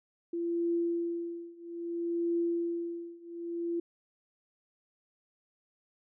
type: tone with tremolo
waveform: sine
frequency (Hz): 340.5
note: F4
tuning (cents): -44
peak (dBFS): -26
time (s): 0.33-3.8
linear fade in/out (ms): 5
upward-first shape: triangle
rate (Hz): 0.61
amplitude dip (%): 95
effects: none